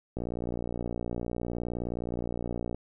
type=click train; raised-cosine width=2 ms; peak=-20 dBFS; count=154; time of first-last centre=0.17-2.746 s; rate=59.4 Hz; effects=none